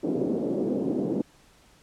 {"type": "band-pass noise", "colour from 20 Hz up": "pink", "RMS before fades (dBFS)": -27, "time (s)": [0.03, 1.22], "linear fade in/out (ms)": 10, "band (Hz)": [210, 450], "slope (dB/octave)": 24, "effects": ["pink hiss -58 dBFS RMS until 1.82 s", "low-pass 10000 Hz 12 dB/octave"]}